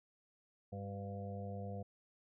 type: harmonic tone with a mistuned harmonic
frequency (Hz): 99.6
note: G2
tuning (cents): +28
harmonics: 1 / 2 / 4 / 5 / 6 / 7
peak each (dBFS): -44 / -47 / -58 / -49 / -56 / -51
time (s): 0.72-1.83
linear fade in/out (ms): 10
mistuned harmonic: 4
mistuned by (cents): -48
effects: none